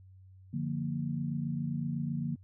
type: chord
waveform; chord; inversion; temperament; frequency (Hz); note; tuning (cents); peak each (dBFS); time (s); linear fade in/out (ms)
sine; Bb major; first; equal; 146.83 / 174.61 / 233.1; D3 / F3 / Bb3; 0 / 0 / 0; -34 / -37 / -36; 0.53-2.36; 10
effects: added 94 Hz sine -52 dBFS peak until 2.43 s